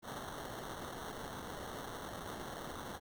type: noise with sample-and-hold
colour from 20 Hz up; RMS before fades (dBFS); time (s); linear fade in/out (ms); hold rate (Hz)
blue; -45; 0.02-3; 50; 2450
effects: none